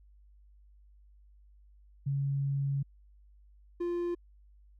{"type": "tone pair in turn", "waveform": ["sine", "triangle"], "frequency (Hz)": [139, 347.9], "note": ["C#3", "F4"], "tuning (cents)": [5, -7], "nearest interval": "octave + major third", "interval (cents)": 1588, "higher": "second", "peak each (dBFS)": -28, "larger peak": "neither", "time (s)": [[2.06, 2.83], [3.8, 4.15]], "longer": "first", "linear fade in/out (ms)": 10, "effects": ["added 50 Hz sine -56 dBFS peak until 4.79 s"]}